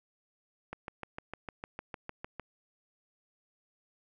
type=click train; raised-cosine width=0.5 ms; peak=-24 dBFS; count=12; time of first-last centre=0.73-2.397 s; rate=6.6 Hz; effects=none